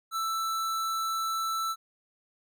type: tone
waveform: square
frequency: 1324 Hz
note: E6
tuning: 7 cents sharp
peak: -29 dBFS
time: 0.11-1.76 s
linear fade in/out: 50 ms
effects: none